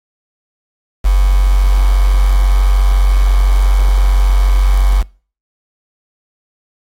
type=tone with quantisation; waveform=sine; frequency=47 Hz; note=F#1; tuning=28 cents sharp; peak=-6 dBFS; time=1.04-5.03 s; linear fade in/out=20 ms; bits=4; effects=noise-tail reverb RT60 0.4 s tail -24 dB re dry + AAC 48 kbps